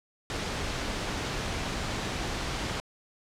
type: noise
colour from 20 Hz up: pink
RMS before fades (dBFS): -32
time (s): 0.3-2.8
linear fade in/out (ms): 0
effects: low-pass 6000 Hz 12 dB/octave